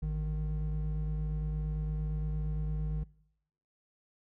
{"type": "tone pair together", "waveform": "triangle", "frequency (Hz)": [54.07, 153.5], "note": ["A1", "D#3"], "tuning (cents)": [-30, -23], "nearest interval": "octave + tritone", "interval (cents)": 1807, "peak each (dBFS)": [-30, -32], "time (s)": [0.02, 3.04], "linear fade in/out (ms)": 10, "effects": ["noise-tail reverb RT60 0.8 s tail -24 dB re dry", "tanh soft clip ceiling -22 dBFS"]}